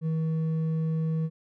sine tone with hard clipping, 160 Hz, D#3, 49 cents sharp, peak -26 dBFS, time 0.01-1.3 s, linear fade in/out 50 ms, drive 4 dB, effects none

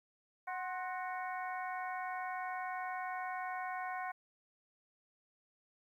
harmonic tone with a mistuned harmonic, 370 Hz, F#4, in tune, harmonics 2 / 3 / 4 / 5 / 6, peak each -40 / -44 / -46 / -48 / -50 dBFS, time 0.47-4.12 s, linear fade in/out 10 ms, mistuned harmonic 3, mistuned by -75 cents, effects 12-bit

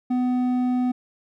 sine tone with hard clipping, 250 Hz, B3, 21 cents sharp, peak -21 dBFS, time 0.1-0.92 s, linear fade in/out 10 ms, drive 6 dB, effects none

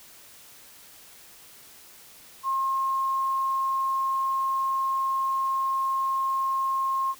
sine tone, 1070 Hz, C6, 38 cents sharp, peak -23 dBFS, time 2.43-7.15 s, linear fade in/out 50 ms, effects white hiss -50 dBFS RMS until 7.19 s

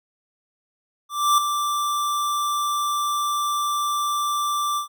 square tone with ADSR envelope, 1174.7 Hz, D6, in tune, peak -14 dBFS, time 1.09-4.88 s, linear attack 290 ms, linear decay 3 ms, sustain -8 dB, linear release 110 ms, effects none

